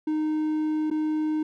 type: tone with dropouts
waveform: triangle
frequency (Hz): 308.8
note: D#4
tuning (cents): -13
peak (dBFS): -21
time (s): 0.07-1.43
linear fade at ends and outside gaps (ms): 5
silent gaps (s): 0.902-0.911
effects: none